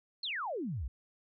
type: exponential sweep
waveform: sine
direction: down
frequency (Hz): 4435 to 52.4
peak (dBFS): -34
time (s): 0.23-0.88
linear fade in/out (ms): 5
effects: none